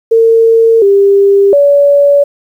sine tone with pitch steps, 454.3 / 397.8 / 570 Hz, A#4 / G4 / C#5, -45 / +25 / +48 cents, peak -3 dBFS, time 0.11-2.24 s, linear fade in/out 10 ms, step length 710 ms, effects 7-bit

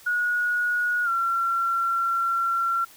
sine tone with pitch glide, 1453 to 1363.6 Hz, F#6 to F6, -32 to -42 cents, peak -21 dBFS, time 0.06-2.85 s, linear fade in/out 10 ms, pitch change -110 cents, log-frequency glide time 1.04-1.09 s, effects white hiss -50 dBFS RMS until 2.96 s

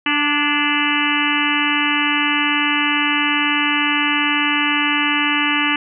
harmonic tone with a mistuned harmonic, 293.7 Hz, D4, in tune, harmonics 1 / 3 / 4 / 5 / 6 / 7 / 8 / 9 / 10, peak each -22 / -26 / -24 / -28 / -24 / -23 / -26 / -22 / -23 dBFS, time 0.06-5.76 s, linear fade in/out 2 ms, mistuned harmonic 6, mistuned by -34 cents, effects none

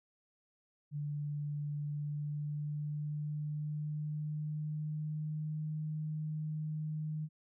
sine tone with pitch glide, 146.83 to 154.13 Hz, D3 to D#3, 0 to -16 cents, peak -35 dBFS, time 0.91-7.29 s, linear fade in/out 50 ms, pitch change +84 cents, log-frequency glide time 1.78-5.71 s, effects none

